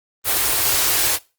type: band-stop noise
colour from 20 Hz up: white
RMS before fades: -18 dBFS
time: 0.24-1.19 s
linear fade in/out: 50 ms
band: 150 to 280 Hz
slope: 96 dB/octave
effects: noise-tail reverb RT60 0.3 s tail -22 dB re dry + Opus 24 kbps